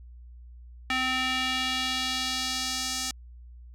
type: tone with band-pass filter sweep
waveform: square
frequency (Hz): 258.4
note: C4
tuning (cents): -21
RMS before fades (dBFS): -29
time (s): 0.9-3.11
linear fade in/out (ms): 2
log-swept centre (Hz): 2300 to 6200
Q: 1.5
effects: added 60 Hz sine -44 dBFS peak until 3.74 s